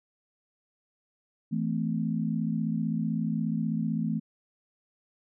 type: chord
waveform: sine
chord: A minor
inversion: second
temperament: equal with one note detuned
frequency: 164.81 / 220 / 256.2 Hz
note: E3 / A3 / C4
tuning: 0 / 0 / -36 cents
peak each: -30 / -29 / -34 dBFS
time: 1.51-4.2 s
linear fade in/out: 20 ms
effects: none